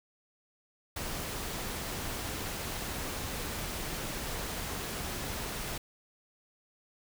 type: noise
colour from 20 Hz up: pink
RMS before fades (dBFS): -37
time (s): 0.96-5.78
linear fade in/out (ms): 5
effects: none